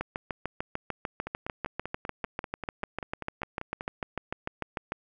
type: two click trains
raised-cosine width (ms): 0.5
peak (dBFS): -16 / -20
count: 34 / 14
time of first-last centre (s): 0.01-4.921 / 1.27-3.809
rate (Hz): 6.72 / 5.12
effects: none